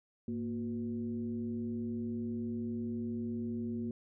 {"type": "tone with frequency modulation", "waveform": "sine", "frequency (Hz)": 233.1, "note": "A#3", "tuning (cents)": 0, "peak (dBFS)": -34, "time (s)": [0.28, 3.91], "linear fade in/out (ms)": 2, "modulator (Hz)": 132, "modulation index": 0.68, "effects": []}